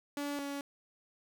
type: tone pair in turn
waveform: sawtooth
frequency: 287.1 / 282 Hz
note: D4 / C#4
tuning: -39 / +30 cents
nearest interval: unison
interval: 31 cents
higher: first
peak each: -31 / -33 dBFS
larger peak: first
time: 0.17-0.39 / 0.39-0.61 s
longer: neither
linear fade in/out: 2 ms
effects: 10-bit